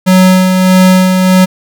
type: tone with tremolo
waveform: square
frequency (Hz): 185.5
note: F#3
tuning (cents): +5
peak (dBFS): -3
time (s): 0.06-1.46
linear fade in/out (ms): 20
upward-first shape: sine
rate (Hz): 1.6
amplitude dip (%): 40
effects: none